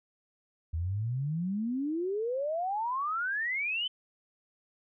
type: exponential sweep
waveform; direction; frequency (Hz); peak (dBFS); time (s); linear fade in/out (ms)
sine; up; 77.78 to 3094; -29; 0.73-3.88; 10
effects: none